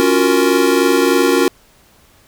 square chord, Gb major seventh, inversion second, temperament equal with one note detuned, 277.2 / 346.8 / 370 / 466.2 Hz, Db4 / F4 / Gb4 / Bb4, 0 / -12 / 0 / 0 cents, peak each -17 dBFS, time 0-1.48 s, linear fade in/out 0 ms, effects pink hiss -50 dBFS RMS until 2.27 s

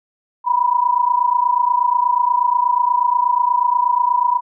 sine tone pair together, 966 / 994.3 Hz, B5 / B5, -39 / +11 cents, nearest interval unison, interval 50 cents, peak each -16 dBFS, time 0.44-4.41 s, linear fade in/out 50 ms, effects none

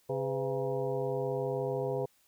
harmonic tone with a mistuned harmonic, 135.7 Hz, C#3, 36 cents flat, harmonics 1 / 2 / 3 / 4 / 5 / 6 / 7, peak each -37 / -45 / -34 / -34 / -41 / -46 / -45 dBFS, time 0.09-2.06 s, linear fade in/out 10 ms, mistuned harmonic 4, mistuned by -120 cents, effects white hiss -68 dBFS RMS until 2.27 s

